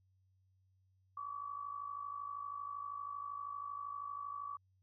sine tone with amplitude modulation, 1142 Hz, D6, 49 cents flat, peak -38 dBFS, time 1.17-4.57 s, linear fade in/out 5 ms, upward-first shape sine, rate 52.7 Hz, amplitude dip 70%, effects added 94 Hz sine -70 dBFS peak until 4.82 s

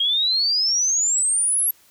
sine exponential sweep, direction up, 3219 to 11560 Hz, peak -17 dBFS, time 0-1.71 s, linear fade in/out 5 ms, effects white hiss -55 dBFS RMS until 1.9 s

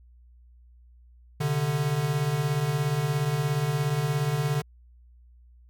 square beating tone pair, 130.6 / 147.6 Hz, C3 / D3, -3 / +9 cents, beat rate 17 Hz, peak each -30 / -26 dBFS, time 1.4-4.62 s, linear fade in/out 10 ms, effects added 60 Hz sine -51 dBFS peak until 5.69 s

